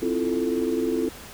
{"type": "chord", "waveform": "sine", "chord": "F major seventh", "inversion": "second", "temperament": "equal", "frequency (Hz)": [261.6, 329.6, 349.2, 440], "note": ["C4", "E4", "F4", "A4"], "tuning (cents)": [0, 0, 0, 0], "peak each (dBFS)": -27, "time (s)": [0.02, 1.09], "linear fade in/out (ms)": 5, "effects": ["tanh soft clip ceiling -11 dBFS", "pink hiss -42 dBFS RMS until 1.33 s"]}